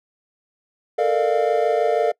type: chord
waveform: triangle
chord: Bb major seventh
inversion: third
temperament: equal with one note detuned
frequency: 440 / 466.2 / 602.4 / 698.5 Hz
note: A4 / Bb4 / D5 / F5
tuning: 0 / 0 / +44 / 0 cents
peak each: -20 dBFS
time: 0.98-2.12 s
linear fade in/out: 10 ms
effects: noise-tail reverb RT60 0.1 s tail -24 dB re dry